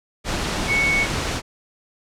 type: tone in noise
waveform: sine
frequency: 2218 Hz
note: C#7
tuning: in tune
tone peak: -17 dBFS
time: 0.67-1.07 s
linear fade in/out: 50 ms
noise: pink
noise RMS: -24 dBFS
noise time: 0.24-1.42 s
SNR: +4 dB
effects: low-pass 7000 Hz 12 dB/octave